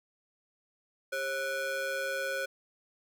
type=ring-modulated tone; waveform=square; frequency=469.1 Hz; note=A#4; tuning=11 cents sharp; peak=-29 dBFS; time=1.12-2.46 s; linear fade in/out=10 ms; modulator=1010 Hz; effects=none